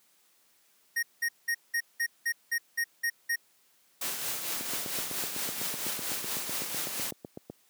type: tone bursts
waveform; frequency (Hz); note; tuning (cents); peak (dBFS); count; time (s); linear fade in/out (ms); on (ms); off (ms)
square; 1864.7; A#6; 0; -27; 10; 0.96-3.36; 10; 69; 190
type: noise with tremolo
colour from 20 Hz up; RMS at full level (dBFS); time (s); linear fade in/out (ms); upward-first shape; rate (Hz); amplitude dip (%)
white; -32; 4.01-7.11; 5; triangle; 4.4; 50
type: click train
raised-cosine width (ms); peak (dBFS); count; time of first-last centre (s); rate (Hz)
2; -25; 24; 4.61-7.499; 7.96
effects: white hiss -66 dBFS RMS until 7.69 s + high-pass 150 Hz 12 dB/octave